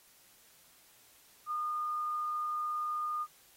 sine tone, 1220 Hz, D#6, 34 cents flat, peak -32 dBFS, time 1.46-3.27 s, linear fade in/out 50 ms, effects white hiss -62 dBFS RMS until 3.56 s + AAC 48 kbps

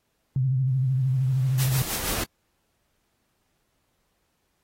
sine tone with vibrato, 130.81 Hz, C3, in tune, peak -20 dBFS, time 0.36-1.82 s, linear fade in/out 2 ms, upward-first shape sine, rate 13 Hz, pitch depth 67 cents each way
pink noise with exponential growth, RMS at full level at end -28 dBFS, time 0.67-2.24 s, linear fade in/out 5 ms, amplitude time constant 340 ms
white noise with tremolo, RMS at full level -28 dBFS, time 1.58-2.23 s, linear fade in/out 20 ms, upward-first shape triangle, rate 6.3 Hz, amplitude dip 70%
effects pink hiss -73 dBFS RMS until 4.63 s + AAC 48 kbps

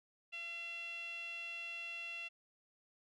sawtooth tone with band-pass filter, 680 Hz, F5, 46 cents flat, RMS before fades -45 dBFS, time 0.32-2.29 s, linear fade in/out 20 ms, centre 2800 Hz, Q 9.8, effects none

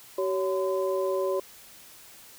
sine tone cluster, 381.4 / 560 / 1019 Hz, G4 / C#5 / C6, -47 / +18 / -46 cents, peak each -27 / -28 / -35 dBFS, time 0.18-1.4 s, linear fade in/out 5 ms, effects white hiss -50 dBFS RMS until 2.38 s

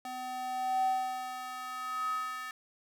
square tone with high-pass filter sweep, 253.6 Hz, B3, 46 cents sharp, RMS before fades -35 dBFS, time 0.05-2.51 s, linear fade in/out 2 ms, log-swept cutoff 550 to 1500 Hz, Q 9.7, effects none

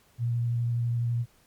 sine tone with vibrato, 118.6 Hz, A#2, 30 cents sharp, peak -24 dBFS, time 0.18-1.26 s, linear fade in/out 50 ms, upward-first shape sine, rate 12 Hz, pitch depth 13 cents each way, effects pink hiss -62 dBFS RMS until 1.46 s + MP3 96 kbps

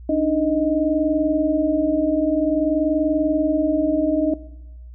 sine tone cluster, 289.5 / 310 / 625 Hz, D4 / D#4 / D#5, -25 / -6 / +8 cents, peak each -21 dBFS, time 0.09-4.34 s, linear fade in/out 5 ms, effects noise-tail reverb RT60 1.0 s tail -19 dB re dry + added 60 Hz sine -36 dBFS peak until 4.94 s

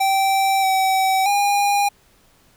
square tone with pitch steps, 777 / 765 / 811 Hz, G5 / G5 / G#5, -16 / -42 / -41 cents, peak -16 dBFS, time 0-1.89 s, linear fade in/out 10 ms, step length 630 ms, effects pink hiss -56 dBFS RMS until 2.56 s

